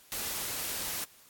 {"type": "noise", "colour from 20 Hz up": "white", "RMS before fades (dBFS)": -35, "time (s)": [0.12, 1.04], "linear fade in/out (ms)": 0, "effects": ["white hiss -58 dBFS RMS until 1.29 s", "AAC 64 kbps"]}